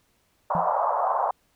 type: band-pass noise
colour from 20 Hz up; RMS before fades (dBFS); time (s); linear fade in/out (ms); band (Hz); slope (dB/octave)
white; -24; 0.5-1.31; 5; 580 to 1100; 48
type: tone with exponential decay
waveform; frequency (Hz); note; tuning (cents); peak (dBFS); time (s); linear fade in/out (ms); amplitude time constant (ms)
triangle; 171.6; F3; -30; -22; 0.55-0.72; 0; 35
effects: pink hiss -67 dBFS RMS until 1.55 s